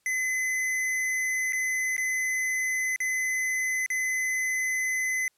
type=tone with dropouts; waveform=square; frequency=2031 Hz; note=B6; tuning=48 cents sharp; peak=-26 dBFS; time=0.06-5.28 s; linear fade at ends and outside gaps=1 ms; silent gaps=1.524-1.531 / 1.966-1.979 / 2.961-3.003 / 3.862-3.902 s; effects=white hiss -71 dBFS RMS until 5.37 s + low-pass 12000 Hz 12 dB/octave